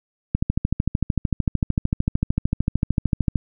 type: click train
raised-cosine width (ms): 5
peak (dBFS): -6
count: 41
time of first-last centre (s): 0.35-3.358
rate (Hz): 13.3
effects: none